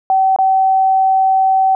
sine tone with dropouts, 765 Hz, G5, 42 cents flat, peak -9 dBFS, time 0.1-1.75 s, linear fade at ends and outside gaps 1 ms, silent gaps 0.362-0.387 s, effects none

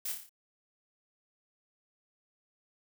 blue noise with echo, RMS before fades -36 dBFS, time 0.05-0.12 s, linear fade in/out 5 ms, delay 29 ms, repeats 6, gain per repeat -4 dB, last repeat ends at 0.294 s, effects none

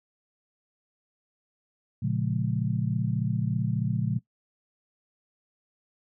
sine chord, Bb minor seventh, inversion none, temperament just, 116.54 / 139.85 / 174.81 / 209.8 Hz, Bb2 / Db3 / F3 / Ab3, 0 / +16 / +2 / +18 cents, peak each -29 / -29 / -30 / -33 dBFS, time 2.02-4.19 s, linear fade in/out 10 ms, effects noise-tail reverb RT60 0.1 s tail -17 dB re dry

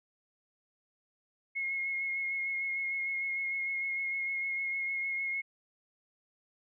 sine tone with vibrato, 2162 Hz, C#7, 44 cents flat, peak -31 dBFS, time 1.55-5.42 s, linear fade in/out 20 ms, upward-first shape sine, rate 6.6 Hz, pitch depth 18 cents each way, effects none

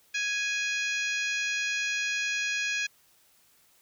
harmonic tone, 830.6 Hz, G#5, in tune, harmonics 2 / 3 / 4 / 5 / 6 / 7 / 8, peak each -32 / -30 / -38 / -40 / -42 / -42 / -41 dBFS, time 0.14-2.87 s, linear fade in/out 10 ms, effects white hiss -63 dBFS RMS until 3.81 s

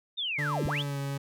sine linear two-way sweep, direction down then up, 3729 to 36.71 to 3729 Hz, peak -29 dBFS, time 0.17-0.83 s, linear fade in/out 20 ms, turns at 0.66 s
40% pulse tone with pitch glide, 146.83 to 139.31 Hz, D3 to C#3, 0 to +9 cents, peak -30 dBFS, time 0.38-1.18 s, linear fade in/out 10 ms, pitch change -91 cents, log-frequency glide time 0.71-0.99 s
effects none

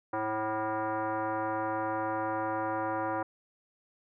sine tone with frequency modulation, 107.2 Hz, A2, 45 cents flat, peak -29 dBFS, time 0.13-3.23 s, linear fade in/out 5 ms, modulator 435 Hz, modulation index 2.7, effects none

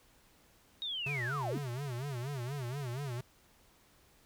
sine linear sweep, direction down, 3789 to 187.9 Hz, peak -35 dBFS, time 0.82-1.58 s, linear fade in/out 0 ms
square tone with vibrato, 131.4 Hz, C3, 8 cents sharp, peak -37 dBFS, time 1.06-3.21 s, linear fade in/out 5 ms, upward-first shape sine, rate 4.2 Hz, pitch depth 180 cents each way
effects pink hiss -65 dBFS RMS until 4.25 s

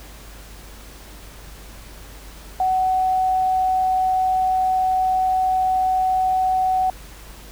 sine tone, 749 Hz, F#5, 21 cents sharp, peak -16 dBFS, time 2.6-6.9 s, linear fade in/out 2 ms, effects added 50 Hz sine -40 dBFS peak until 7.51 s + pink hiss -43 dBFS RMS until 7.51 s

